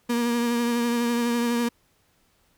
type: tone with vibrato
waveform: 35% pulse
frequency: 237.2 Hz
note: A#3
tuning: 30 cents sharp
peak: -20 dBFS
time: 0.09-1.69 s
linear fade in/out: 10 ms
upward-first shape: triangle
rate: 12 Hz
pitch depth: 28 cents each way
effects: pink hiss -65 dBFS RMS until 2.57 s